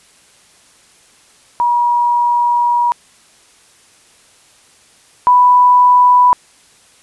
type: tone pair in turn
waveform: sine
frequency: 960 / 988.7 Hz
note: B5 / B5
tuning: -49 / +2 cents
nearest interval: minor second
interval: 51 cents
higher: second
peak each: -10 / -5 dBFS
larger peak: second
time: 1.6-2.92 / 5.27-6.33 s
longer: first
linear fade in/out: 0 ms
effects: white hiss -48 dBFS RMS until 7.02 s + resampled to 24000 Hz